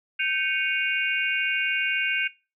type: tone cluster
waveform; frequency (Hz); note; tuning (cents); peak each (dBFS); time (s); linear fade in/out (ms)
sine; 1553 / 2219 / 2472 / 2786; G6 / C#7 / D#7 / F7; -17 / +1 / -12 / -5; -28; 0.19-2.28; 10
effects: noise-tail reverb RT60 0.3 s tail -21 dB re dry